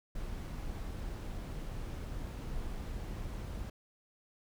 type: noise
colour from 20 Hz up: brown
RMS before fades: -40 dBFS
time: 0.15-3.7 s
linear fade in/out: 5 ms
effects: none